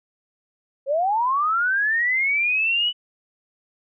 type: linear sweep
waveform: sine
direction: up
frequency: 523.3 to 2981 Hz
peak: -18 dBFS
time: 0.86-2.93 s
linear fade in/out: 50 ms
effects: none